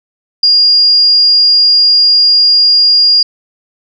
sine tone, 4832 Hz, D8, 48 cents sharp, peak -4 dBFS, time 0.43-3.23 s, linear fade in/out 5 ms, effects none

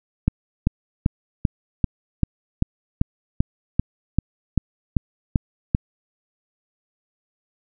click train, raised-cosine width 5 ms, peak -4 dBFS, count 15, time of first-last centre 0.28-5.749 s, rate 2.56 Hz, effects none

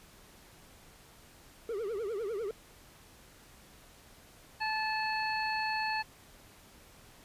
triangle tone with vibrato, 426.5 Hz, G#4, 46 cents sharp, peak -31 dBFS, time 1.69-2.51 s, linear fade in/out 2 ms, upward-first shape triangle, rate 10 Hz, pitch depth 230 cents each way
harmonic tone, 870 Hz, A5, 20 cents flat, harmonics 1 / 2 / 3 / 5, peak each -33 / -36 / -38 / -40 dBFS, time 4.6-6.03 s, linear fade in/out 20 ms
effects pink hiss -57 dBFS RMS until 7.24 s + resampled to 32000 Hz

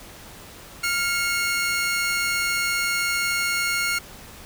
sawtooth tone pair together, 1396.9 / 2183 Hz, F6 / C#7, 0 / -27 cents, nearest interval minor sixth, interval 773 cents, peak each -21 dBFS, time 0.83-3.99 s, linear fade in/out 10 ms, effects pink hiss -43 dBFS RMS until 4.45 s

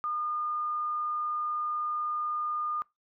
sine tone, 1216 Hz, D#6, 40 cents flat, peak -29 dBFS, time 0.04-2.82 s, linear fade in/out 0 ms, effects noise-tail reverb RT60 0.2 s tail -22 dB re dry

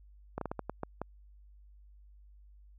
slowing click train, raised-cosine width 1 ms, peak -21 dBFS, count 8, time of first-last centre 0.38-1.016 s, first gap 33 ms, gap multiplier 1.33, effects added 50 Hz sine -54 dBFS peak until 2.78 s

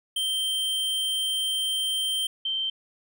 square / sine tone pair in turn, 3136 / 3123 Hz, G7 / G7, 0 / -7 cents, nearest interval unison, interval 7 cents, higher first, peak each -25 dBFS, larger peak neither, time 0.16-2.27 / 2.45-2.7 s, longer first, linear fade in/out 5 ms, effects none

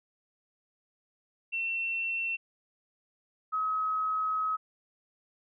sine tone pair in turn, 2703 / 1275.6 Hz, E7 / D#6, +43 / +43 cents, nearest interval octave + minor second, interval 1300 cents, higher first, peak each -29 / -27 dBFS, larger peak second, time 1.52-2.37 / 3.52-4.57 s, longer second, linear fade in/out 20 ms, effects none

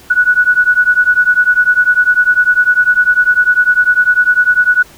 sine beating tone pair, 1467 / 1477 Hz, F#6 / F#6, -15 / -3 cents, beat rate 10 Hz, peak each -10 dBFS, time 0.1-4.83 s, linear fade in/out 10 ms, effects pink hiss -40 dBFS RMS until 4.97 s

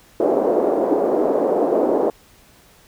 white band-pass noise, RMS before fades -18 dBFS, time 0.2-2.1 s, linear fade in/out 2 ms, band 300 to 600 Hz, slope 24 dB/octave, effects pink hiss -51 dBFS RMS until 2.87 s

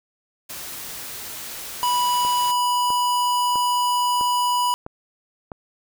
white noise, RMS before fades -34 dBFS, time 0.49-2.52 s, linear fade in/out 10 ms
square tone, 982 Hz, B5, 10 cents flat, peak -19 dBFS, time 1.83-4.74 s, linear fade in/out 0 ms
click train, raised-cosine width 1 ms, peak -19 dBFS, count 6, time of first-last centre 2.25-5.518 s, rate 1.53 Hz
effects none

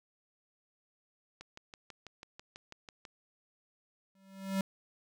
click train, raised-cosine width 0.2 ms, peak -30 dBFS, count 11, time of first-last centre 1.41-3.052 s, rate 6.09 Hz
square tone with exponential growth, 193.3 Hz, G3, 24 cents flat, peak -28 dBFS, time 4.15-4.61 s, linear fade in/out 2 ms, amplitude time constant 100 ms
effects none

